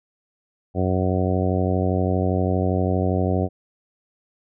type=harmonic tone; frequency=92.5 Hz; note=F#2; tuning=in tune; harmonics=1 / 2 / 3 / 4 / 5 / 6 / 7 / 8; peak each=-22 / -25 / -27 / -28 / -29 / -30 / -30 / -31 dBFS; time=0.74-3.49 s; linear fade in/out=50 ms; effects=none